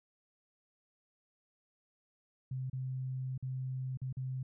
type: tone with dropouts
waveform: sine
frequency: 130 Hz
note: C3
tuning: 11 cents flat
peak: -35 dBFS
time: 2.51-4.43 s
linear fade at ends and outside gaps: 5 ms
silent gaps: 2.699-2.73 / 3.378-3.425 / 3.973-4.016 / 4.127-4.169 s
effects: none